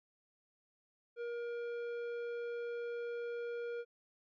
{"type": "tone with tanh clipping", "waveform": "sine", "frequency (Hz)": 473.7, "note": "A#4", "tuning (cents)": 28, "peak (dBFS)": -40, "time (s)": [1.16, 3.85], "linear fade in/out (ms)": 50, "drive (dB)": 11, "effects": []}